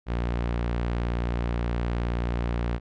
sawtooth tone, 59 Hz, A#1, 22 cents sharp, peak -21 dBFS, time 0.06-2.8 s, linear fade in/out 50 ms, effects low-pass 3000 Hz 12 dB/octave

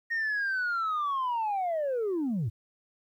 sine linear sweep, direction down, 1864.7 to 92.4 Hz, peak -25 dBFS, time 0.1-2.5 s, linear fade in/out 20 ms, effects tanh soft clip ceiling -25 dBFS + 11-bit

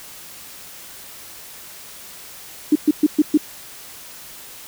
sine tone bursts, 301.7 Hz, D4, 47 cents sharp, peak -9 dBFS, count 5, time 2.72-3.375 s, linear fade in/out 5 ms, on 35 ms, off 120 ms, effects white hiss -39 dBFS RMS until 4.67 s

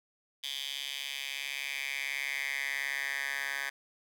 10% pulse tone with high-pass filter sweep, 138.59 Hz, C#3, in tune, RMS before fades -36 dBFS, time 0.43-3.7 s, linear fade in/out 10 ms, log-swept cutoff 3200 to 1600 Hz, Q 4.4, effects none

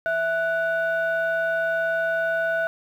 sine tone pair together, 659.3 / 1481 Hz, E5 / F#6, 0 / +1 cents, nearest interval octave + major second, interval 1401 cents, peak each -22 / -23 dBFS, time 0.06-2.67 s, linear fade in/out 0 ms, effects tanh soft clip ceiling -16 dBFS + 9-bit

